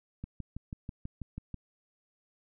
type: click train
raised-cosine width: 5 ms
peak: -26 dBFS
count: 9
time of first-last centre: 0.24-1.543 s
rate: 6.14 Hz
effects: none